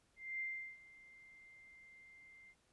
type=tone with ADSR envelope; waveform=sine; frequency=2093 Hz; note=C7; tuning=in tune; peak=-38 dBFS; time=0.16-2.55 s; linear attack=240 ms; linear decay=370 ms; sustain=-20 dB; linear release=52 ms; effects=pink hiss -75 dBFS RMS until 2.72 s + resampled to 24000 Hz